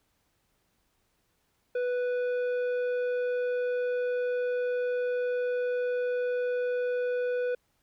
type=tone with tanh clipping; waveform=sine; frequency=493.9 Hz; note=B4; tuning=in tune; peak=-28 dBFS; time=1.75-7.55 s; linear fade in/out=5 ms; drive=9 dB; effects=pink hiss -73 dBFS RMS until 7.82 s